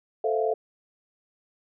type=chord; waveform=sine; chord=F major seventh; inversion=first; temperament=equal with one note detuned; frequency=440 / 519.9 / 659.3 / 698.5 Hz; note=A4 / C5 / E5 / F5; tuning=0 / -11 / 0 / 0 cents; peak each=-25 / -31 / -29 / -29 dBFS; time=0.24-0.54 s; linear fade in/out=5 ms; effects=none